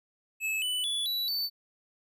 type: tone with pitch steps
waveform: square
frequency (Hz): 2599 / 2985 / 3429 / 3939 / 4525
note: E7 / F#7 / A7 / B7 / C#8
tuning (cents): -25 / +15 / -45 / -5 / +35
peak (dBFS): -29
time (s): 0.4-1.5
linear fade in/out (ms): 50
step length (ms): 220
effects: none